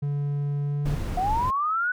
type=tone with pitch glide; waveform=triangle; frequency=143.6 to 145.02 Hz; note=D3 to D3; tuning=-39 to -22 cents; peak=-22 dBFS; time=0.02-0.96 s; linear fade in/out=10 ms; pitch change=+17 cents; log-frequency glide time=0.63-0.84 s
type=noise; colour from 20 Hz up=brown; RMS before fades=-29 dBFS; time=0.85-1.51 s; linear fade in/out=10 ms
type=linear sweep; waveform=sine; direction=up; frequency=709 to 1500 Hz; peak=-22 dBFS; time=1.17-1.92 s; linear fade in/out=5 ms
effects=none